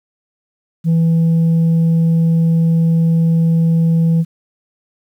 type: tone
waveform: sine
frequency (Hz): 164.81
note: E3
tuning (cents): 0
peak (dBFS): -7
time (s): 0.84-4.25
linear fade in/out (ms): 50
effects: tanh soft clip ceiling -9 dBFS + 8-bit